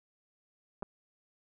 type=clicks; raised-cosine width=1 ms; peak=-25 dBFS; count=2; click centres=0.824 / 0.829 s; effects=none